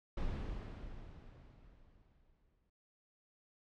brown noise with exponential decay, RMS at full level -37 dBFS, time 0.17-2.7 s, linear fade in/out 5 ms, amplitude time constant 550 ms, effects low-pass 4000 Hz 12 dB/octave

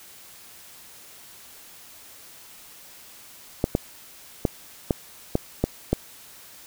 clicks, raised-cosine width 2 ms, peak -6 dBFS, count 7, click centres 3.641 / 3.751 / 4.452 / 4.908 / 5.354 / 5.64 / 5.93 s, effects white hiss -47 dBFS RMS until 6.66 s

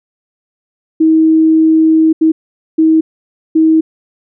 sine tone bursts at uneven times, 318.8 Hz, D#4, 42 cents sharp, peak -5 dBFS, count 4, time 1-2.13 / 2.21-2.32 / 2.78-3.01 / 3.55-3.81 s, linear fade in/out 10 ms, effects none

